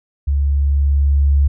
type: tone with level ramp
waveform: sine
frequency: 70.5 Hz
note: C#2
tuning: 30 cents sharp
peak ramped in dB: -13 to -9 dBFS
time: 0.27-1.48 s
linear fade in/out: 10 ms
effects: none